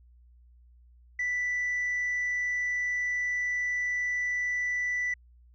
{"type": "tone", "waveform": "sine", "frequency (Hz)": 1975.5, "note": "B6", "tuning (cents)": 0, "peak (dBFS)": -25, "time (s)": [1.19, 5.14], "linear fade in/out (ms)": 5, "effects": ["tanh soft clip ceiling -25 dBFS", "added 60 Hz sine -54 dBFS peak until 5.54 s"]}